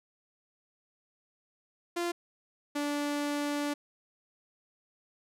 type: tone pair in turn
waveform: sawtooth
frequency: 345.8 / 290.8 Hz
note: F4 / D4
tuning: -17 / -17 cents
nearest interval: minor third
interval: 300 cents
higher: first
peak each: -26 dBFS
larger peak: neither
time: 1.96-2.12 / 2.75-3.74 s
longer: second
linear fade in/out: 10 ms
effects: low-pass 12000 Hz 12 dB/octave